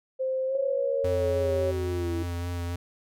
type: tone with pitch glide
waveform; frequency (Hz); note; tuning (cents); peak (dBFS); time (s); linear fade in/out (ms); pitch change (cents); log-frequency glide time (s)
sine; 523 to 550; C5 to C#5; -1 to -14; -25; 0.19-1.72; 20; +87; 0.47-0.59
type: exponential sweep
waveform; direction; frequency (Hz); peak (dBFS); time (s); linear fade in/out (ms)
sine; down; 530 to 329.6; -29; 0.55-2.23; 2
type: tone with vibrato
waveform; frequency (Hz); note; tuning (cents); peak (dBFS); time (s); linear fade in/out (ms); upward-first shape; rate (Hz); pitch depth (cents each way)
square; 87.1; F2; -4; -30; 1.04-2.76; 5; sine; 3.6; 19
effects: none

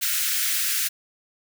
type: high-pass noise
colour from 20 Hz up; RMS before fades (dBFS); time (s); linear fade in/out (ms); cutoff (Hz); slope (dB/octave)
white; -24; 0.01-0.89; 20; 1400; 48
effects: none

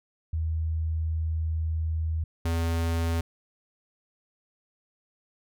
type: tone pair in turn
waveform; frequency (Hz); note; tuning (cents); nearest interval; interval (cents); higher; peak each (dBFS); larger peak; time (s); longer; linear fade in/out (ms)
sine / square; 80.1 / 83.18; E2 / E2; -49 / +16; minor second; 65; second; -25 / -25; neither; 0.33-2.24 / 2.45-3.21; first; 5
effects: none

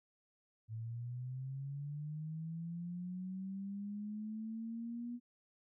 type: linear sweep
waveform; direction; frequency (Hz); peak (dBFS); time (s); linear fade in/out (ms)
sine; up; 109.5 to 242.7; -40; 0.68-5.2; 50
effects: none

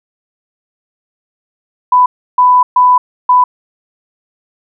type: tone bursts at uneven times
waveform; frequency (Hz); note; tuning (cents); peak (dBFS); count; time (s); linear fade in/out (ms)
sine; 996; B5; +14; -4; 4; 1.92-2.06 / 2.38-2.63 / 2.76-2.98 / 3.29-3.44; 5
effects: none

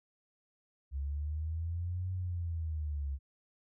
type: linear two-way sweep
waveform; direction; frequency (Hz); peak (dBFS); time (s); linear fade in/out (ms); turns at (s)
sine; up then down; 67.5 to 93 to 67.5; -33; 0.91-3.19; 50; 2.12
effects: none

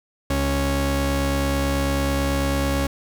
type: tone pair together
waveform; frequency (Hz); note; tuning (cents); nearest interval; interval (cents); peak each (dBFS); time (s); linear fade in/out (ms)
sawtooth; 69.1 / 276.4; C#2 / C#4; -5 / -5; 2 octaves; 2400; -18; 0.3-2.87; 5
effects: none

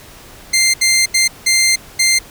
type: tone bursts at uneven times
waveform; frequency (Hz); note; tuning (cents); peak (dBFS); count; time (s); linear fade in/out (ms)
15% pulse; 2093; C7; 0; -4; 5; 0.53-0.74 / 0.81-1.06 / 1.14-1.28 / 1.46-1.76 / 1.99-2.19; 10
effects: pink hiss -39 dBFS RMS until 2.3 s

